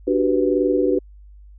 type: chord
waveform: sine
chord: G major seventh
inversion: second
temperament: equal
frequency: 293.7 / 370 / 392 / 493.9 Hz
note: D4 / F#4 / G4 / B4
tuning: 0 / 0 / 0 / 0 cents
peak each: -21 / -20 / -23 / -21 dBFS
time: 0.07-0.99 s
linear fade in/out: 10 ms
effects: added 50 Hz sine -41 dBFS peak until 1.58 s